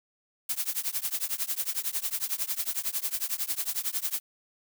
blue noise with tremolo, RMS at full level -27 dBFS, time 0.49-4.2 s, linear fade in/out 5 ms, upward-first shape triangle, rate 11 Hz, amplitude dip 100%, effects none

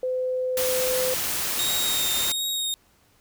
sine tone, 510 Hz, C5, 44 cents flat, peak -23 dBFS, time 0.03-1.14 s, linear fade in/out 2 ms
white noise, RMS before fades -27 dBFS, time 0.57-2.32 s, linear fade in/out 2 ms
sawtooth tone with vibrato, 3721 Hz, A#7, 4 cents flat, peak -22 dBFS, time 1.59-2.74 s, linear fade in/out 0 ms, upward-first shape triangle, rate 1.4 Hz, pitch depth 30 cents each way
effects pink hiss -61 dBFS RMS until 3.2 s

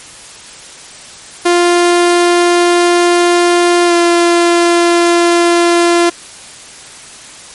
sawtooth tone with pitch glide, 349.2 to 344.2 Hz, F4 to F4, 0 to -25 cents, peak -3 dBFS, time 1.45-6.1 s, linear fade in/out 10 ms, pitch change -25 cents, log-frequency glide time 3.86-3.93 s, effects white hiss -33 dBFS RMS until 7.54 s + MP3 48 kbps

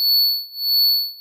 square tone with tremolo, 4435 Hz, C#8, in tune, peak -13 dBFS, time 0-1.2 s, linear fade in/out 0 ms, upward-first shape sine, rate 1.5 Hz, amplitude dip 95%, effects none

